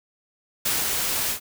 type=noise with ADSR envelope; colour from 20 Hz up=white; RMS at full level=-23 dBFS; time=0.65-1.4 s; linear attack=9 ms; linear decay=190 ms; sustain=-2 dB; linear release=93 ms; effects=none